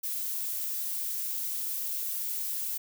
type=noise; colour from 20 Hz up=violet; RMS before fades=-33 dBFS; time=0.03-2.78 s; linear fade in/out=10 ms; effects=none